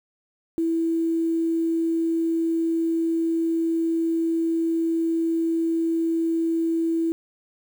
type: tone with quantisation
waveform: sine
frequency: 329.6 Hz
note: E4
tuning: in tune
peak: -20 dBFS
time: 0.58-7.12 s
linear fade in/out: 0 ms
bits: 8
effects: none